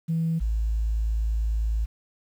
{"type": "tone pair in turn", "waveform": "sine", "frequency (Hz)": [163.7, 54.63], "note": ["E3", "A1"], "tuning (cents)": [-12, -12], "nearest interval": "octave + perfect fifth", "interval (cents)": 1900, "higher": "first", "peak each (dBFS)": -21, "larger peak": "neither", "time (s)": [[0.08, 0.4], [0.4, 1.86]], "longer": "second", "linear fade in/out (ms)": 20, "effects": ["tanh soft clip ceiling -18 dBFS", "9-bit"]}